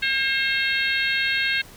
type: harmonic tone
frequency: 536 Hz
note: C5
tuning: 42 cents sharp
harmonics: 3 / 4 / 5 / 6 / 7 / 8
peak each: -24 / -26 / -27 / -31 / -30 / -31 dBFS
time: 0.02-1.62 s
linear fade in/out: 10 ms
effects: pink hiss -46 dBFS RMS until 1.76 s